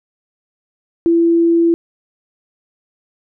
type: tone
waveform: sine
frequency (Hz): 336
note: E4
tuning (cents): +33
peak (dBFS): -9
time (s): 1.06-1.74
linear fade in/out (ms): 0
effects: none